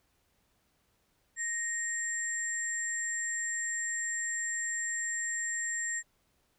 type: tone pair together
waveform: sine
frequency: 1863 / 7403 Hz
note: A#6 / A#8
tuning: -2 / -13 cents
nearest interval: 2 octaves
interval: 2389 cents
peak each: -34 / -34 dBFS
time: 1.36-6.03 s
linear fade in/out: 50 ms
effects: pink hiss -73 dBFS RMS until 6.58 s